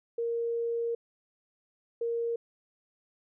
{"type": "tone pair in turn", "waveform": "sine", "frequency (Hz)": [466.2, 466.2], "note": ["A#4", "A#4"], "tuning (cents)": [0, 0], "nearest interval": "unison", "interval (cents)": 0, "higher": "neither", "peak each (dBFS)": -28, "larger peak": "neither", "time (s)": [[0.18, 0.95], [2.01, 2.36]], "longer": "first", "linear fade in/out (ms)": 5, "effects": []}